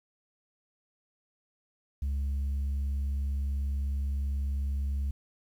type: tone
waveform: sine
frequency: 69.3 Hz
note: C#2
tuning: in tune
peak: -25 dBFS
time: 2.02-5.11 s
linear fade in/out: 5 ms
effects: tanh soft clip ceiling -27 dBFS + 10-bit